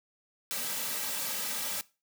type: noise with comb filter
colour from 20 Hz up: white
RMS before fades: -34 dBFS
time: 0.51-1.81 s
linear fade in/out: 0 ms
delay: 2.8 ms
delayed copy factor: -0.7
effects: noise-tail reverb RT60 0.3 s tail -20 dB re dry + high-pass 200 Hz 12 dB/octave